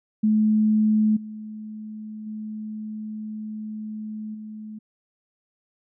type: tone with level steps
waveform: sine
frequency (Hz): 215.1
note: A3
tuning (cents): -39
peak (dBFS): -16 / -33 / -30 / -34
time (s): 0.23-4.79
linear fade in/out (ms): 10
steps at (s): 1.16 / 2.26 / 4.34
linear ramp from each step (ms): 10
effects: none